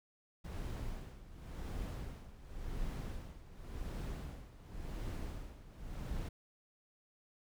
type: noise with tremolo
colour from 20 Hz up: brown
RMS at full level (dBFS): -40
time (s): 0.44-6.29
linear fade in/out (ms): 10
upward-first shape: sine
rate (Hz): 0.91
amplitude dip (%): 80
effects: none